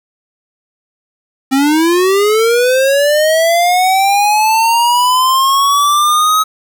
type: linear sweep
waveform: square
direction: up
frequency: 261.6 to 1278 Hz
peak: -9 dBFS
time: 1.51-6.44 s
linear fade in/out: 20 ms
effects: 7-bit